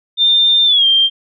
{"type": "tone with pitch glide", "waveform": "sine", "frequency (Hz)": [3605, 3175], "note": ["A7", "G7"], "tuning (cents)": [41, 21], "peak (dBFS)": -8, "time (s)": [0.17, 1.1], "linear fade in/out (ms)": 50, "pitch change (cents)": -220, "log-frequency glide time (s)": [0.65, 0.86], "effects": []}